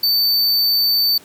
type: tone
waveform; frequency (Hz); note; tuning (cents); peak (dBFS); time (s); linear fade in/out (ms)
square; 4556; C#8; +47; -14; 0.03-1.18; 5
effects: pink hiss -45 dBFS RMS until 1.24 s + high-pass 150 Hz 12 dB/octave